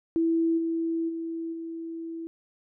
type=tone with level steps; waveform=sine; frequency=329.6 Hz; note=E4; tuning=in tune; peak=-21 / -25 / -30 / -33 dBFS; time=0.16-2.27 s; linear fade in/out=0 ms; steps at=0.57 / 1.08 / 1.52 s; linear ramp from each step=20 ms; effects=none